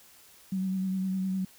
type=tone with vibrato; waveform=sine; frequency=189 Hz; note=F#3; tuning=37 cents sharp; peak=-27 dBFS; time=0.52-1.45 s; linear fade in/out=5 ms; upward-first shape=sine; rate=9.8 Hz; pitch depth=25 cents each way; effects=white hiss -56 dBFS RMS until 1.58 s